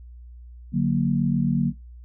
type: chord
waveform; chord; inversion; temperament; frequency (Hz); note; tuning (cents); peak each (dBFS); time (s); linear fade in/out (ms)
sine; D augmented; none; equal; 146.83 / 185 / 233.1; D3 / F#3 / A#3; 0 / 0 / 0; -23; 0.72-1.73; 50
effects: noise-tail reverb RT60 0.2 s tail -20 dB re dry + added 60 Hz sine -40 dBFS peak until 2.04 s